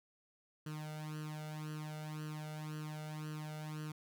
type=tone with flanger; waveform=sawtooth; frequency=153.4 Hz; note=D#3; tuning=24 cents flat; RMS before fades=-44 dBFS; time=0.66-3.92 s; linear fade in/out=5 ms; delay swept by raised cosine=0.67 to 1.43 ms; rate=1.9 Hz; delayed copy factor=+0.8; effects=none